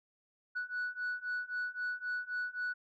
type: beating tone pair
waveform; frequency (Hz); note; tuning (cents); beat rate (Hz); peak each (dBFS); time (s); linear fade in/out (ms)
sine; 1475 / 1478.8; F#6 / F#6; -6 / -1; 3.8; -37 / -36; 0.55-2.74; 20
effects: tanh soft clip ceiling -31 dBFS